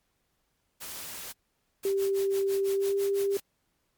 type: noise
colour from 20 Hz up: white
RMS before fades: -40 dBFS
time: 0.8-1.33 s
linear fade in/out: 20 ms
type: noise with tremolo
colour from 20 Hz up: white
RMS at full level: -40 dBFS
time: 1.83-3.4 s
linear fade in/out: 5 ms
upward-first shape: sine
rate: 6 Hz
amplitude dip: 95%
type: tone with pitch glide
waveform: sine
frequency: 392 to 396.8 Hz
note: G4 to G4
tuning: 0 to +21 cents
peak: -24 dBFS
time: 1.85-3.37 s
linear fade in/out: 2 ms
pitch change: +21 cents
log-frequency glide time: 2.74-2.96 s
effects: pink hiss -75 dBFS RMS until 3.97 s + MP3 96 kbps